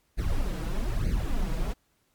brown noise with flanger, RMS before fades -27 dBFS, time 0.17-1.74 s, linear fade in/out 20 ms, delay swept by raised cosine 0.45 to 6.25 ms, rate 1.1 Hz, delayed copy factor +1, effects pink hiss -70 dBFS RMS until 2.14 s + MP3 96 kbps

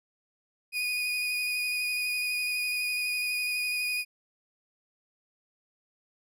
35% pulse tone with vibrato, 2471 Hz, D#7, 13 cents flat, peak -26 dBFS, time 0.72-4.05 s, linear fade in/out 50 ms, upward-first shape square, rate 12 Hz, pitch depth 11 cents each way, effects none

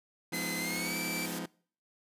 sawtooth chord, F half-diminished seventh, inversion none, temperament just, 174.61 / 209.5 / 251.4 / 314.3 Hz, F3 / Ab3 / Cb4 / Eb4, 0 / +15 / +31 / +18 cents, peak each -36 / -39 / -39 / -38 dBFS, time 0.32-1.46 s, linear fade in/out 5 ms
sawtooth tone with pitch glide, 2047 to 2324 Hz, C7 to D7, -38 to -19 cents, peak -32 dBFS, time 0.33-1.26 s, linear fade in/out 5 ms, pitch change +219 cents, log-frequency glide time 0.58-0.97 s
white noise, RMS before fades -41 dBFS, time 0.34-1.39 s, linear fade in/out 5 ms
effects noise-tail reverb RT60 0.5 s tail -24 dB re dry + resampled to 32000 Hz

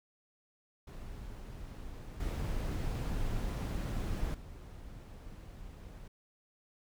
brown noise with level steps, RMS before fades -45 / -35 / -48 dBFS, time 0.87-6.08 s, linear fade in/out 5 ms, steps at 2.2 / 4.34 s, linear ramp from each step 5 ms, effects none

